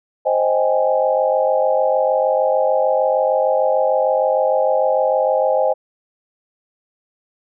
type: chord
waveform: sine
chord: Ab major seventh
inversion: first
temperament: equal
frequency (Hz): 523.3 / 622.3 / 784 / 830.6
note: C5 / Eb5 / G5 / Ab5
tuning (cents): 0 / 0 / 0 / 0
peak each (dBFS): -17 / -18 / -23 / -22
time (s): 0.25-5.74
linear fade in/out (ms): 20
effects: none